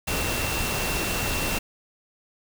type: tone in noise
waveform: sine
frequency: 2700 Hz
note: E7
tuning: 41 cents sharp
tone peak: -32 dBFS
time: 0.07-1.59 s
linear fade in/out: 10 ms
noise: pink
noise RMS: -27 dBFS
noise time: 0.07-1.59 s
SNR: -8 dB
effects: none